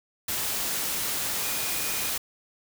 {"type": "tone in noise", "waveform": "sine", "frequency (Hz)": 2452, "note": "D#7", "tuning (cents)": -26, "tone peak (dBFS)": -39, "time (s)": [1.43, 2.1], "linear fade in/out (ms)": 5, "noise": "white", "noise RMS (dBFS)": -29, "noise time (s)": [0.28, 2.18], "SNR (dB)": -13, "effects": []}